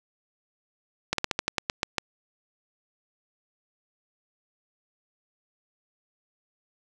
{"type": "slowing click train", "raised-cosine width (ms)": 0.2, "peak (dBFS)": -7, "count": 10, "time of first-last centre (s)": [1.13, 1.983], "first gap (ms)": 53, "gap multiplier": 1.14, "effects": []}